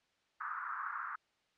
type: band-pass noise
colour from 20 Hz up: white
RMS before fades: -41 dBFS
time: 0.4-1.16 s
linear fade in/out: 10 ms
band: 1100 to 1500 Hz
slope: 48 dB/octave
effects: white hiss -75 dBFS RMS until 1.57 s + low-pass 4000 Hz 12 dB/octave